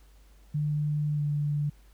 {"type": "tone with pitch glide", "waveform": "sine", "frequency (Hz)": [149.1, 146.79], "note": ["D3", "D3"], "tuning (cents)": [27, 0], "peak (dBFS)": -25, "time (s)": [0.54, 1.7], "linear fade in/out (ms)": 10, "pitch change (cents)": -27, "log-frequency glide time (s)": [1.13, 1.22], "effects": ["added 50 Hz sine -53 dBFS peak until 1.93 s", "pink hiss -64 dBFS RMS until 1.93 s"]}